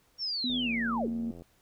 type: linear sweep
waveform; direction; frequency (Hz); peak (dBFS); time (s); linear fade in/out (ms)
sine; down; 5588 to 168.8; -30; 0.18-1.1; 50
type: tone with pitch glide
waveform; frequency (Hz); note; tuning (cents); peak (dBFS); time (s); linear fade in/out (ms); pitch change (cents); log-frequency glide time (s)
sine; 247.8 to 231.2; B3 to A#3; +6 to -14; -30; 0.44-1.31; 2; -120; 0.64-0.69
type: click train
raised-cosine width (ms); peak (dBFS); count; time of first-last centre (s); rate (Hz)
2; -34; 80; 0.5-1.421; 85.8
effects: pink hiss -67 dBFS RMS until 1.61 s